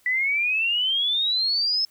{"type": "exponential sweep", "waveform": "sine", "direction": "up", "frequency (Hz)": [1962, 5274], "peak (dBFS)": -20, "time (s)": [0.06, 1.85], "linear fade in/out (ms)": 2, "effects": ["white hiss -60 dBFS RMS until 1.9 s"]}